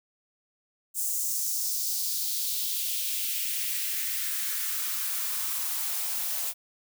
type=noise with high-pass filter sweep; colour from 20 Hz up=blue; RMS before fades=-30 dBFS; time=0.94-6.54 s; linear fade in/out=50 ms; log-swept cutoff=7700 to 600 Hz; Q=2; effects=none